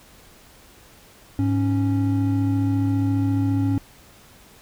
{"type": "tone pair together", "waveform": "triangle", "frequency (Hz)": [103.83, 276.9], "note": ["G#2", "C#4"], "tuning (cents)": [0, -2], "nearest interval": "octave + perfect fourth", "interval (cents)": 1698, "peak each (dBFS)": -19, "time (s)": [1.39, 3.78], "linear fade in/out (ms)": 0, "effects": ["pink hiss -50 dBFS RMS until 4.61 s"]}